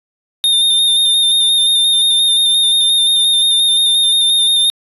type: tone with vibrato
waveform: square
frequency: 3647 Hz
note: A#7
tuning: 39 cents flat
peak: -10 dBFS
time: 0.44-4.7 s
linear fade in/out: 0 ms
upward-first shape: square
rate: 5.7 Hz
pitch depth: 21 cents each way
effects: resampled to 32000 Hz